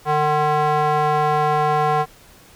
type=tone with band-pass filter; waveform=square; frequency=150.9 Hz; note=D3; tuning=47 cents sharp; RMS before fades=-18 dBFS; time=0.05-2.06 s; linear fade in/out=50 ms; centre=870 Hz; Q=2.2; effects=pink hiss -48 dBFS RMS until 2.55 s